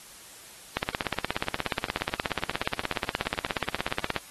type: click train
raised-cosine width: 0.3 ms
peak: -10 dBFS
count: 58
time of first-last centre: 0.77-4.163 s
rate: 16.8 Hz
effects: white hiss -48 dBFS RMS until 4.3 s + AAC 32 kbps